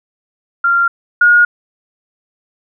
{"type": "tone pair in turn", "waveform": "sine", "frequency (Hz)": [1387, 1435.9], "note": ["F6", "F6"], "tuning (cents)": [-12, 48], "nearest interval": "minor second", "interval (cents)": 60, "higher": "second", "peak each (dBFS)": [-9, -5], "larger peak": "second", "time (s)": [[0.64, 0.88], [1.21, 1.45]], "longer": "neither", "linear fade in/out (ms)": 5, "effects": []}